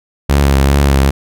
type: tone with vibrato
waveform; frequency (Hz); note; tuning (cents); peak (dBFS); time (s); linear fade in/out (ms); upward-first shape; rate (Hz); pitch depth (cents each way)
sawtooth; 69.3; C#2; 0; -4; 0.29-1.11; 10; triangle; 2.5; 46
effects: none